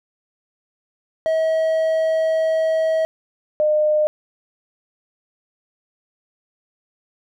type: tone pair in turn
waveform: triangle / sine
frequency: 641 / 607.9 Hz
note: E5 / D#5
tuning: -49 / -40 cents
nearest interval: minor second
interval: 91 cents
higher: first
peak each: -14 dBFS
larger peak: neither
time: 1.26-3.05 / 3.6-4.07 s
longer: first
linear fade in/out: 0 ms
effects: none